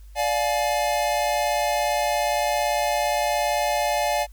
square chord, D diminished, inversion none, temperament just, 587.3 / 704.8 / 845.8 Hz, D5 / F5 / Ab5, 0 / +16 / +31 cents, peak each -26 dBFS, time 0.15-4.27 s, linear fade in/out 50 ms, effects added 50 Hz sine -41 dBFS peak until 4.32 s + white hiss -61 dBFS RMS until 4.32 s

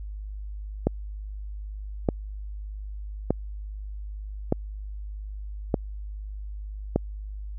click train, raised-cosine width 2 ms, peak -7 dBFS, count 6, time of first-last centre 0.87-6.96 s, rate 0.821 Hz, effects added 51 Hz sine -33 dBFS peak until 7.58 s

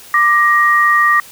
sine tone pair together, 1183.9 / 1882 Hz, D6 / A#6, +14 / +16 cents, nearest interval minor sixth, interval 802 cents, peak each -11 dBFS, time 0.14-1.2 s, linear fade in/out 2 ms, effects white hiss -38 dBFS RMS until 1.31 s

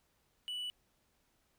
triangle tone, 2960 Hz, F#7, in tune, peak -36 dBFS, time 0.48-0.7 s, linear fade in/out 0 ms, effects pink hiss -75 dBFS RMS until 1.58 s

